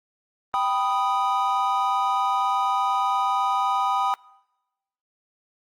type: chord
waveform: triangle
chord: G augmented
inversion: none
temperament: equal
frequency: 784 / 987.8 / 1244.5 Hz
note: G5 / B5 / D#6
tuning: 0 / 0 / 0 cents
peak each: -23 dBFS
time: 0.54-4.14 s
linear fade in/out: 0 ms
effects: noise-tail reverb RT60 1.0 s tail -24 dB re dry + Opus 24 kbps